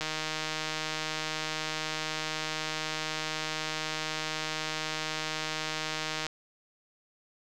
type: click train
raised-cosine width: 0.2 ms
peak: -15 dBFS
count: 977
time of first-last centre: 0.01-6.266 s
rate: 156 Hz
effects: none